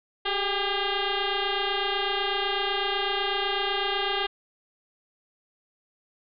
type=tone with frequency modulation; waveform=sine; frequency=1217 Hz; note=D#6; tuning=39 cents flat; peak=-24 dBFS; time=0.25-4.27 s; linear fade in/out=10 ms; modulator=401 Hz; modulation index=6; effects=none